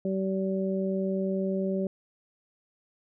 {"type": "harmonic tone", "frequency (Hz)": 191.5, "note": "G3", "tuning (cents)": -40, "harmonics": [1, 2, 3], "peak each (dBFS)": [-28, -31, -33], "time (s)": [0.05, 1.87], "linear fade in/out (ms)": 2, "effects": []}